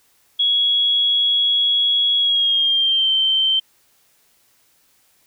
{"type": "tone with pitch glide", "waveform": "sine", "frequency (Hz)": [3337, 3114], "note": ["G#7", "G7"], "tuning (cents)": [8, -12], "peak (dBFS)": -14, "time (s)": [0.39, 3.6], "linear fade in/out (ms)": 10, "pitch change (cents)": -120, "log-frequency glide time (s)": [2.17, 3.11], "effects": ["white hiss -59 dBFS RMS until 5.26 s"]}